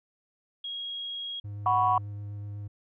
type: tone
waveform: sine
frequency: 3288 Hz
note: G#7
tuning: 18 cents flat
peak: -33 dBFS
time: 0.64-1.4 s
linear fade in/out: 5 ms
type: tone with vibrato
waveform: triangle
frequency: 102.5 Hz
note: G#2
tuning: 22 cents flat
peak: -33 dBFS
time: 1.44-2.68 s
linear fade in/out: 10 ms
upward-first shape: square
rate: 8.1 Hz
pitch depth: 8 cents each way
type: chord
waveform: sine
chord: F# suspended fourth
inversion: none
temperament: just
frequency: 740 / 986.7 / 1110 Hz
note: F#5 / B5 / C#6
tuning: 0 / -2 / +2 cents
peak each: -25 dBFS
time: 1.66-1.98 s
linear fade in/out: 2 ms
effects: tanh soft clip ceiling -11 dBFS